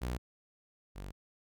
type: tone pair in turn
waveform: sawtooth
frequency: 61.3 / 48.17 Hz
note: B1 / G1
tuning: -12 / -30 cents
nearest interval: major third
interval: 418 cents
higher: first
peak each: -30 / -38 dBFS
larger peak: first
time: 0.01-0.18 / 0.95-1.12 s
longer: neither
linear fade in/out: 20 ms
effects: none